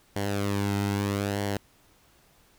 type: tone with flanger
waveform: sawtooth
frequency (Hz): 100.6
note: G2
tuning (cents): +45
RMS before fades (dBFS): -28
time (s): 0.16-1.57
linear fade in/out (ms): 0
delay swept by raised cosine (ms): 0.79 to 1.77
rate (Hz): 0.78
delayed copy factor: -0.6
effects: pink hiss -61 dBFS RMS until 2.58 s